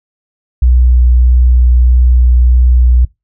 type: tone with vibrato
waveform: sine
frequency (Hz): 61.5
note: B1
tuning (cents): -7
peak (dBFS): -4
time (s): 0.62-3.05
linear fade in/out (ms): 5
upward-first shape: sine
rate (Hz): 1.6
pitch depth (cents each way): 10
effects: noise-tail reverb RT60 0.2 s tail -22 dB re dry